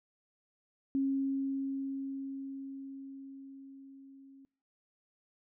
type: tone with level ramp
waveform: sine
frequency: 271.7 Hz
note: C#4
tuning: 35 cents flat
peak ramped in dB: -27 to -53 dBFS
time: 0.95-4.45 s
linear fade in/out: 0 ms
effects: noise-tail reverb RT60 0.5 s tail -25 dB re dry

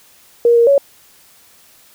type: tone with pitch steps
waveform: sine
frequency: 472.2 / 468.1 / 559 Hz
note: A#4 / A#4 / C#5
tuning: +22 / +7 / +14 cents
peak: -7 dBFS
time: 0.45-0.78 s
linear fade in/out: 2 ms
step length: 110 ms
effects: white hiss -48 dBFS RMS until 1.94 s

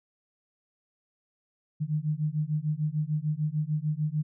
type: beating tone pair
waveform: sine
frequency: 149.1 / 155.8 Hz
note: D3 / D#3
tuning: +27 / +3 cents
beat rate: 6.7 Hz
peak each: -29 dBFS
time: 1.8-4.23 s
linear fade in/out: 20 ms
effects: none

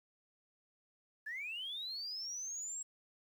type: linear sweep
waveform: sine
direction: up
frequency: 1678 to 7690 Hz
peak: -39 dBFS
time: 1.26-2.83 s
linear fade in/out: 10 ms
effects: tanh soft clip ceiling -35 dBFS + 11-bit

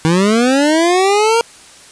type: linear sweep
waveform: 25% pulse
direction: up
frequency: 156.1 to 470 Hz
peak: -6 dBFS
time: 0.05-1.41 s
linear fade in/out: 0 ms
effects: white hiss -40 dBFS RMS until 1.91 s + resampled to 22050 Hz

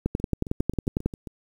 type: two click trains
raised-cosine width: 3 ms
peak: -10 / -23 dBFS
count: 12 / 9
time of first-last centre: 0.06-1.06 / 0.2-1.272 s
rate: 11 / 7.46 Hz
effects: 8-bit

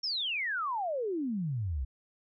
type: exponential sweep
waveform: sine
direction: down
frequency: 5580 to 60.4 Hz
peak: -30 dBFS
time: 0.03-1.85 s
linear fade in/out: 10 ms
effects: none

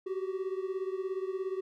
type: beating tone pair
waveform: triangle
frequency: 374.5 / 391.5 Hz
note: F#4 / G4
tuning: +21 / -2 cents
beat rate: 17 Hz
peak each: -32 / -35 dBFS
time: 0.06-1.61 s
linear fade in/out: 10 ms
effects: none

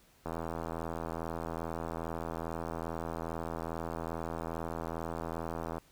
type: click train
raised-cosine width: 1 ms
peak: -23 dBFS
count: 456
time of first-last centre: 0.26-5.782 s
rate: 82.4 Hz
effects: pink hiss -64 dBFS RMS until 5.91 s

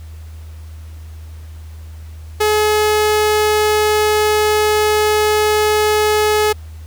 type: tone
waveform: sawtooth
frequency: 424.9 Hz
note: G#4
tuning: 40 cents sharp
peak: -8 dBFS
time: 2.4-6.53 s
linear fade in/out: 10 ms
effects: added 79 Hz sine -30 dBFS peak until 6.86 s + pink hiss -48 dBFS RMS until 6.86 s

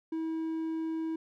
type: tone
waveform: triangle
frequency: 322.5 Hz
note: E4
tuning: 38 cents flat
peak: -29 dBFS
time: 0.12-1.16 s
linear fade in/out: 5 ms
effects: none

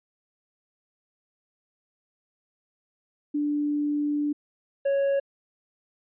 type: tone pair in turn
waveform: sine / triangle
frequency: 293.7 / 554.4 Hz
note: D4 / C#5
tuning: 0 / 0 cents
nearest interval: major seventh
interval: 1100 cents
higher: second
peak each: -23 / -19 dBFS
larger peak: second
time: 3.34-4.33 / 4.85-5.2 s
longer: first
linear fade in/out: 10 ms
effects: resampled to 8000 Hz

